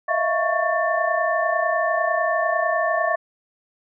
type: tone cluster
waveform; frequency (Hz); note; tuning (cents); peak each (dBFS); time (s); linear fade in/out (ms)
sine; 632 / 661 / 692 / 1110 / 1780; D#5 / E5 / F5 / C#6 / A6; +27 / +5 / -16 / +2 / +20; -25; 0.08-3.16; 10
effects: none